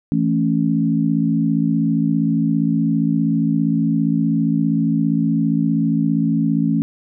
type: chord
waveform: sine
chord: A major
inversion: second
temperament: equal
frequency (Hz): 164.81 / 220 / 277.2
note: E3 / A3 / C#4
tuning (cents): 0 / 0 / 0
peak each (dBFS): -19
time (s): 0.12-6.82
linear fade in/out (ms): 0
effects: none